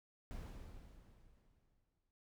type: noise with exponential decay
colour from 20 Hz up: brown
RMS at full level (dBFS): -45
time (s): 0.31-2.11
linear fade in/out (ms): 0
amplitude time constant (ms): 390
effects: none